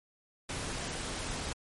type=noise; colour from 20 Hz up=pink; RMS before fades=-37 dBFS; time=0.49-1.53 s; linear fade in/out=5 ms; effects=MP3 48 kbps